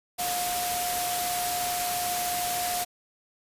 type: tone in noise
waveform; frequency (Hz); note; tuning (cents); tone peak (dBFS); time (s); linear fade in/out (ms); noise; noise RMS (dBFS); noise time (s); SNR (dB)
sine; 713; F5; +36; -29; 0.18-2.85; 20; white; -30; 0.18-2.85; -2
effects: resampled to 32000 Hz